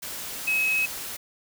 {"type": "tone in noise", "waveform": "sine", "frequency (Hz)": 2561, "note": "D#7", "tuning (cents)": 49, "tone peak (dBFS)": -21, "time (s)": [0.47, 0.86], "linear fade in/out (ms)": 10, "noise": "white", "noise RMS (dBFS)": -35, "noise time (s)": [0.02, 1.17], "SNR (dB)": 11, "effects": []}